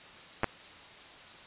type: clicks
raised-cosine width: 0.5 ms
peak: -12 dBFS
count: 2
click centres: 0.434 / 0.443 s
effects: white hiss -50 dBFS RMS until 1.46 s + resampled to 8000 Hz